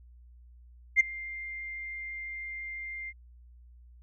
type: tone with ADSR envelope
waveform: sine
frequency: 2102 Hz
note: C7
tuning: 7 cents sharp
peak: -14 dBFS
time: 0.96-3.13 s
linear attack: 41 ms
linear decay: 12 ms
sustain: -22 dB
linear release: 43 ms
effects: tanh soft clip ceiling -12 dBFS + added 60 Hz sine -51 dBFS peak until 4.02 s